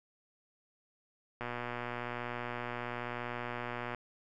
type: click train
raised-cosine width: 0.5 ms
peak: -23 dBFS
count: 308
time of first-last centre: 1.41-3.947 s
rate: 121 Hz
effects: none